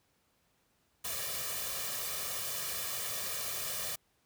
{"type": "noise with comb filter", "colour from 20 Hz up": "white", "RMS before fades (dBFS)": -37, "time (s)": [1.04, 3.96], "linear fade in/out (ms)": 10, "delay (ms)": 1.7, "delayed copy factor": 0.7, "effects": ["pink hiss -73 dBFS RMS until 4.25 s", "high-pass 60 Hz 12 dB/octave"]}